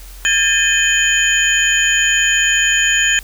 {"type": "tone cluster", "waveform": "sine", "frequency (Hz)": [1624, 1783, 2509, 3109, 6890], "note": ["G#6", "A6", "D#7", "G7", "A8"], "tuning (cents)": [-39, 22, 14, -15, -37], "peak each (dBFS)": -18, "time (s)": [0.25, 3.19], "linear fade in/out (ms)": 0, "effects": ["added 44 Hz sine -33 dBFS peak until 3.23 s", "white hiss -41 dBFS RMS until 3.23 s"]}